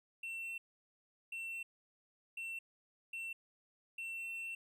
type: tone bursts at uneven times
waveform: triangle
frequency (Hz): 2701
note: E7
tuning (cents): +42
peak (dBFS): -39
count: 5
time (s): 0.23-0.58 / 1.32-1.63 / 2.37-2.59 / 3.13-3.33 / 3.98-4.55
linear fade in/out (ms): 5
effects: none